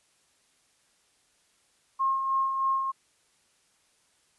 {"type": "tone with tremolo", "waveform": "sine", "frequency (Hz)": 1073, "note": "C6", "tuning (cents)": 43, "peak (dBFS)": -22, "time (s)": [1.99, 2.92], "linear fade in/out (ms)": 20, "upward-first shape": "sine", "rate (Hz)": 3.2, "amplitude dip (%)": 45, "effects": ["white hiss -67 dBFS RMS until 4.38 s", "resampled to 24000 Hz"]}